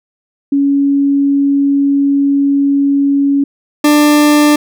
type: tone pair in turn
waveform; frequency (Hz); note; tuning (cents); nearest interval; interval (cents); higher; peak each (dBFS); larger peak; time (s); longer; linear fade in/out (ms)
sine / 40% pulse; 280 / 296.6; C#4 / D4; +18 / +17; minor second; 99; second; -8 / -5; second; 0.52-3.44 / 3.84-4.56; first; 5
effects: none